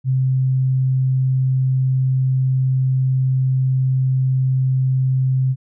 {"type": "tone", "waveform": "sine", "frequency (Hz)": 130.81, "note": "C3", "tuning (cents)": 0, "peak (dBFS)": -14, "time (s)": [0.04, 5.56], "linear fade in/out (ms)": 50, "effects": []}